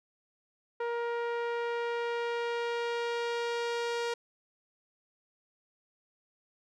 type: tone with low-pass filter sweep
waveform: sawtooth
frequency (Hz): 471.3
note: A#4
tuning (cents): +19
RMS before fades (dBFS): -33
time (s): 0.8-4.14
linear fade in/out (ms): 5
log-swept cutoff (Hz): 1600 to 5800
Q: 0.84
effects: none